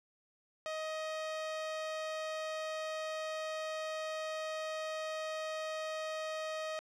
sawtooth tone, 628 Hz, D#5, 16 cents sharp, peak -33 dBFS, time 0.66-6.79 s, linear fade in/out 0 ms, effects low-pass 6000 Hz 12 dB/octave

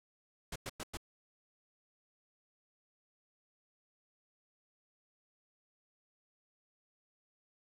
pink noise bursts, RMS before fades -41 dBFS, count 4, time 0.52-0.972 s, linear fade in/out 5 ms, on 38 ms, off 100 ms, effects low-pass 11000 Hz 12 dB/octave

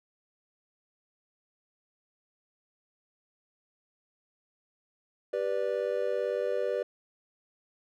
triangle chord, G major, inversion none, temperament just, 392 / 490 / 588 Hz, G4 / B4 / D5, 0 / -14 / +2 cents, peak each -32 / -29 / -30 dBFS, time 5.33-6.83 s, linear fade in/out 5 ms, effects none

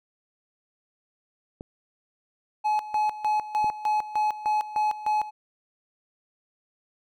clicks, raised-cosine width 2 ms, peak -24 dBFS, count 2, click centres 1.609 / 3.644 s
triangle tone with tremolo, 850 Hz, G#5, 40 cents sharp, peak -19 dBFS, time 2.64-5.31 s, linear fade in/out 20 ms, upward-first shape square, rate 3.3 Hz, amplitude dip 80%
effects none

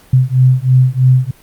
sine beating tone pair, 127.2 / 130.3 Hz, C3 / C3, -48 / -7 cents, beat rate 3.1 Hz, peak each -10 dBFS, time 0.13-1.31 s, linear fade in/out 5 ms, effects pink hiss -45 dBFS RMS until 1.42 s + Opus 48 kbps

